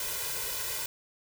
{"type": "noise with comb filter", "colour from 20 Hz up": "white", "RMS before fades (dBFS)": -34, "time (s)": [0, 0.86], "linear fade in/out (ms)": 2, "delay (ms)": 2, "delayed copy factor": 1, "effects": []}